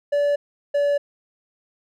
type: tone pair in turn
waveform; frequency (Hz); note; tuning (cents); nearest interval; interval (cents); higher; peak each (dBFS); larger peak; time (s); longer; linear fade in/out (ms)
triangle; 577 / 574.1; D5 / D5; -31 / -39; unison; 8; first; -15; neither; 0.12-0.36 / 0.74-0.98; neither; 10
effects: none